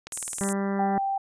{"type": "click train", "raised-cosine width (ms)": 0.2, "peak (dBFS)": -20, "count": 9, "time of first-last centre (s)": [0.07, 0.489], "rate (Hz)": 19.1}
{"type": "high-pass noise", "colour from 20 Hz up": "pink", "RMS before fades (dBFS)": -29, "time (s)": [0.12, 0.53], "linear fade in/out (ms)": 5, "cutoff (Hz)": 7200, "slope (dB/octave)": 48}
{"type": "harmonic tone", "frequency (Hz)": 197.3, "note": "G3", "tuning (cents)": 11, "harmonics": [1, 2, 3, 4, 5, 6, 7, 8, 9, 10], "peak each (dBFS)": [-26, -32, -36, -38, -40, -42, -43, -44, -45, -46], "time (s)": [0.41, 0.98], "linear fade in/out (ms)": 0}
{"type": "tone", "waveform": "sine", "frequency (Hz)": 784, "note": "G5", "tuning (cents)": 0, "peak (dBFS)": -24, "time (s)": [0.79, 1.18], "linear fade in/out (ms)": 5}
{"effects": ["resampled to 22050 Hz"]}